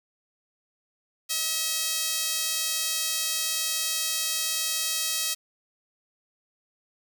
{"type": "tone with high-pass filter", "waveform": "sawtooth", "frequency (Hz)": 641, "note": "E5", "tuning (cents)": -49, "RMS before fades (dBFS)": -28, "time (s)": [1.29, 5.35], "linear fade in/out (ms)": 20, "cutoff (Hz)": 4400, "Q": 0.84, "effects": []}